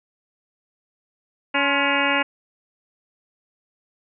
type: harmonic tone with a mistuned harmonic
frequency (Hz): 281.5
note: C#4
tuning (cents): +27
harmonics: 1 / 2 / 3 / 4 / 5 / 6 / 7 / 8 / 9 / 10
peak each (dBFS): -27 / -27 / -27 / -27 / -27 / -27 / -27 / -27 / -27 / -27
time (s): 1.54-2.23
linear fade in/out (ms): 10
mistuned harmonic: 4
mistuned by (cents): -97
effects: none